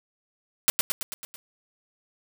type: noise with echo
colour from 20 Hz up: white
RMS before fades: -19 dBFS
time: 0.68-0.7 s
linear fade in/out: 0 ms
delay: 110 ms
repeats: 6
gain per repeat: -4 dB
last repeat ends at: 1.36 s
effects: none